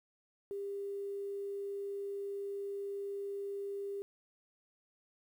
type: tone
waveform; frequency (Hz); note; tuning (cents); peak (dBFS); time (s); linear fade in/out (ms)
sine; 399.6; G4; +33; -37; 0.51-4.02; 0
effects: 11-bit